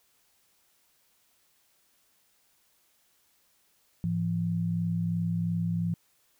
sine tone pair together, 107.09 / 170 Hz, A2 / F3, -46 / -46 cents, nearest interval minor sixth, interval 800 cents, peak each -32 / -27 dBFS, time 4.04-5.94 s, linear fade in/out 0 ms, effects white hiss -68 dBFS RMS until 6.39 s

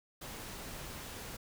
pink noise, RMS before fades -45 dBFS, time 0.21-1.37 s, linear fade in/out 10 ms, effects none

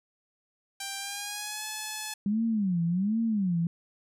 5% pulse tone with pitch glide, 788 to 859.3 Hz, G5 to A5, +9 to -41 cents, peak -22 dBFS, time 0.8-2.14 s, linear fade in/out 5 ms, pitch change +150 cents, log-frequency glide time 0.97-1.65 s
sine tone with vibrato, 196 Hz, G3, in tune, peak -24 dBFS, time 2.26-3.67 s, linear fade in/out 2 ms, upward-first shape sine, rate 1.3 Hz, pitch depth 270 cents each way
effects none

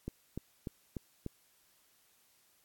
click train, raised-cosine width 3 ms, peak -25 dBFS, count 5, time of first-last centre 0.08-1.263 s, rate 3.38 Hz, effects white hiss -69 dBFS RMS until 2.64 s + AAC 64 kbps

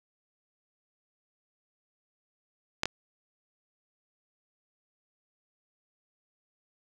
clicks, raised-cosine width 0.2 ms, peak -9 / -11 dBFS, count 2, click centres 2.834 / 2.856 s, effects none

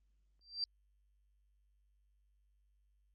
sine tone with exponential growth, 4700 Hz, D8, 1 cent sharp, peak -31 dBFS, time 0.41-0.64 s, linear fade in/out 1 ms, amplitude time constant 49 ms, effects added 50 Hz sine -70 dBFS peak until 3.14 s + Opus 32 kbps

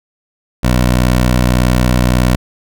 15% pulse tone, 61.74 Hz, B1, in tune, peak -3 dBFS, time 0.63-2.36 s, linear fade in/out 10 ms, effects none

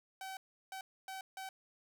sawtooth tone bursts at uneven times, 765 Hz, G5, 42 cents flat, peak -39 dBFS, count 4, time 0.21-0.37 / 0.72-0.81 / 1.08-1.21 / 1.37-1.49 s, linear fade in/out 2 ms, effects none

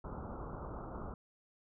pink low-pass noise, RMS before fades -44 dBFS, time 0.04-1.14 s, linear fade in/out 2 ms, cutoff 1400 Hz, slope 96 dB/octave, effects none

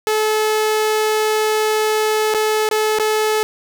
sawtooth tone with dropouts, 431.4 Hz, A4, 34 cents flat, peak -11 dBFS, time 0.07-3.43 s, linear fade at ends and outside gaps 0 ms, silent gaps 2.34-2.346 / 2.689-2.712 / 2.987-2.997 s, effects none

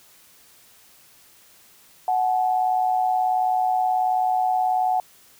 sine tone pair together, 740 / 858.6 Hz, F#5 / A5, 0 / -43 cents, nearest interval minor third, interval 257 cents, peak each -19 / -26 dBFS, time 2.08-5 s, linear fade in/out 2 ms, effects white hiss -53 dBFS RMS until 5.39 s

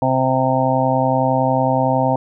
harmonic tone, 130.81 Hz, C3, in tune, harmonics 1 / 2 / 4 / 5 / 6 / 7, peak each -21 / -21 / -21 / -21 / -21 / -21 dBFS, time 0.02-2.16 s, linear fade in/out 2 ms, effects none

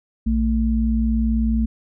sine tone pair together, 59.22 / 223.6 Hz, A#1 / A3, +28 / +28 cents, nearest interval octave + major seventh, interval 2300 cents, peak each -19 dBFS, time 0.26-1.66 s, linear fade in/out 10 ms, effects none

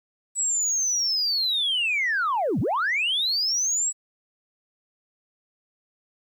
sine linear two-way sweep, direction down then up, 7902 to 92.5 to 7902 Hz, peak -20 dBFS, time 0.35-3.93 s, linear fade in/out 50 ms, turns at 2.6 s, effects tanh soft clip ceiling -18 dBFS + 10-bit

